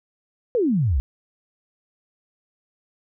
sine exponential sweep, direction down, 519 to 58 Hz, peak -17 dBFS, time 0.55-1 s, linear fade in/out 0 ms, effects none

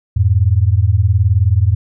sine beating tone pair, 87.31 / 106.31 Hz, F2 / G#2, 0 / +41 cents, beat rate 19 Hz, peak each -12 dBFS, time 0.16-1.75 s, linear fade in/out 10 ms, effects none

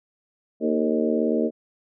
harmonic tone with a mistuned harmonic, 77.78 Hz, D#2, in tune, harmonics 3 / 4 / 5 / 6 / 7 / 8, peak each -24 / -26 / -28 / -26 / -30 / -30 dBFS, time 0.6-1.51 s, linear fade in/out 50 ms, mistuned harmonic 6, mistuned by -37 cents, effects none

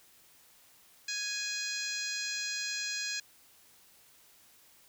harmonic tone, 830.6 Hz, G#5, in tune, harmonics 2 / 3 / 4 / 5 / 6 / 7 / 8 / 9, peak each -40 / -40 / -46 / -39 / -42 / -46 / -41 / -46 dBFS, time 1.08-3.2 s, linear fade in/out 5 ms, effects white hiss -61 dBFS RMS until 4.88 s

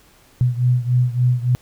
sine beating tone pair, 123.1 / 126.6 Hz, B2 / B2, -5 / +43 cents, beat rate 3.5 Hz, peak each -16 / -19 dBFS, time 0.41-1.55 s, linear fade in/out 0 ms, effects pink hiss -52 dBFS RMS until 1.61 s

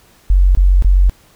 sine tone bursts, 46.16 Hz, F#1, 3 cents flat, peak -6 dBFS, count 3, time 0.3-1.096 s, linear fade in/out 0 ms, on 250 ms, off 23 ms, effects pink hiss -49 dBFS RMS until 1.35 s

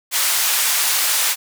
white band-pass noise, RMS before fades -18 dBFS, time 0.11-1.36 s, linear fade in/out 50 ms, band 890 to 15000 Hz, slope 12 dB/octave, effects none

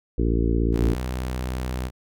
harmonic tone, 57.1 Hz, A#1, 35 cents flat, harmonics 1 / 2 / 3 / 4 / 5 / 6 / 7 / 8, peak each -21 / -27 / -31 / -30 / -28 / -29 / -31 / -34 dBFS, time 0.18-0.95 s, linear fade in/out 5 ms
sawtooth tone, 63.1 Hz, B1, 38 cents sharp, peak -22 dBFS, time 0.72-1.91 s, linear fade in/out 50 ms
effects none

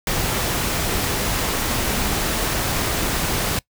pink noise, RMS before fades -22 dBFS, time 0.07-3.59 s, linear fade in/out 2 ms, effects noise-tail reverb RT60 0.1 s tail -22 dB re dry

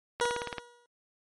click train, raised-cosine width 0.3 ms, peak -17 dBFS, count 8, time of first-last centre 0.2-0.583 s, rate 18.3 Hz
20% pulse tone with exponential decay, 480.5 Hz, B4, 48 cents flat, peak -19 dBFS, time 0.21-0.86 s, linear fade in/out 1 ms, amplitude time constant 140 ms
effects MP3 48 kbps

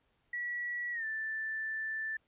sine tone with pitch glide, 1935 to 1764.2 Hz, B6 to A6, -36 to +4 cents, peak -34 dBFS, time 0.33-2.17 s, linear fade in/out 5 ms, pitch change -160 cents, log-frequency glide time 0.92-1.05 s, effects pink hiss -75 dBFS RMS until 2.27 s + resampled to 8000 Hz

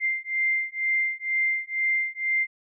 sine beating tone pair, 2093 / 2095.1 Hz, C7 / C7, 0 / +2 cents, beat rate 2.1 Hz, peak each -26 dBFS, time 0-2.47 s, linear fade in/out 50 ms, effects none

